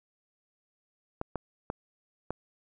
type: clicks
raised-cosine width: 1 ms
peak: -18 dBFS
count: 4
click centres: 1.214 / 1.357 / 1.701 / 2.306 s
effects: none